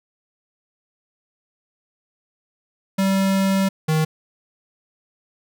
square tone pair in turn, 193.5 / 156.77 Hz, G3 / D#3, -22 / +13 cents, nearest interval major third, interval 365 cents, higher first, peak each -17 dBFS, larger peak neither, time 2.98-3.69 / 3.88-4.05 s, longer first, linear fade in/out 10 ms, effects none

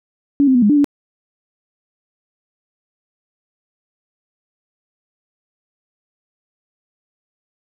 sine tone with pitch steps, 283.2 / 261.5 / 245 / 206.8 / 293.8 / 286.7 Hz, C#4 / C4 / B3 / G#3 / D4 / D4, +37 / -1 / -14 / -7 / +1 / -42 cents, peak -9 dBFS, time 0.4-0.844 s, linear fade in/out 0 ms, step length 74 ms, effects none

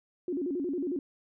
sine tone with vibrato, 315.3 Hz, D#4, 23 cents sharp, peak -29 dBFS, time 0.28-0.99 s, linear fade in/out 2 ms, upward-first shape square, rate 11 Hz, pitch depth 220 cents each way, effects none

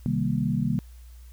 sine chord, C minor seventh, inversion none, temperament equal, 130.81 / 155.56 / 196 / 233.1 Hz, C3 / Eb3 / G3 / Bb3, 0 / 0 / 0 / 0 cents, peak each -28 dBFS, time 0.06-0.79 s, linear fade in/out 0 ms, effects added 60 Hz sine -43 dBFS peak until 1.32 s + white hiss -60 dBFS RMS until 1.32 s

